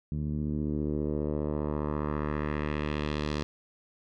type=tone with low-pass filter sweep; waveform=10% pulse; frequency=74.8 Hz; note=D2; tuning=32 cents sharp; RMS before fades=-31 dBFS; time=0.12-3.43 s; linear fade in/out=0 ms; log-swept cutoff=170 to 4900 Hz; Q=1.5; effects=none